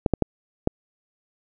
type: clicks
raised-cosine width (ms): 2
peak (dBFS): -5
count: 4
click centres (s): 0.062 / 0.137 / 0.223 / 0.674
effects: none